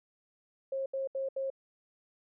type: tone bursts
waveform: sine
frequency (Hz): 538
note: C5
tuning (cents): +48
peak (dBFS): -31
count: 4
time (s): 0.72-1.502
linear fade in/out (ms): 5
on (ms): 140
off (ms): 74
effects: none